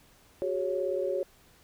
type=chord; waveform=sine; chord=F# suspended second; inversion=none; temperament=equal with one note detuned; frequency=370 / 407.9 / 554.4 Hz; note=F#4 / G#4 / C#5; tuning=0 / -31 / 0 cents; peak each=-32 / -34 / -30 dBFS; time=0.42-1.23 s; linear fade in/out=0 ms; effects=pink hiss -60 dBFS RMS until 1.63 s